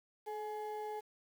triangle ring-modulated tone, 635 Hz, D#5, 35 cents sharp, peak -34 dBFS, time 0.26-1.01 s, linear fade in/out 20 ms, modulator 206 Hz, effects 10-bit

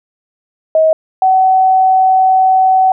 sine tone pair in turn, 635 / 755.1 Hz, D#5 / F#5, +35 / +35 cents, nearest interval minor third, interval 300 cents, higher second, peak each -6 dBFS, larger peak neither, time 0.75-0.93 / 1.22-2.92 s, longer second, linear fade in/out 2 ms, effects none

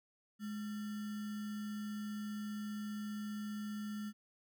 sine tone with sample-and-hold, 210 Hz, G#3, 19 cents sharp, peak -39 dBFS, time 0.39-4.13 s, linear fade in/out 50 ms, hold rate 1575 Hz, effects none

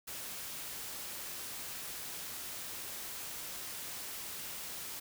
white noise, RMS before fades -43 dBFS, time 0.07-5 s, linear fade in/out 10 ms, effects none

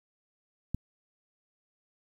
click, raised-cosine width 5 ms, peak -18 dBFS, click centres 0.746 s, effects 9-bit

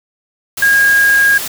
sine tone in noise, 1631 Hz, G#6, 32 cents flat, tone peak -7 dBFS, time 0.62-1.38 s, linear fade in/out 5 ms, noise white, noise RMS -22 dBFS, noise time 0.57-1.48 s, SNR +12 dB, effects none

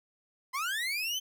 30% pulse linear sweep, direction up, 997 to 3136 Hz, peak -28 dBFS, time 0.53-1.2 s, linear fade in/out 20 ms, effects none

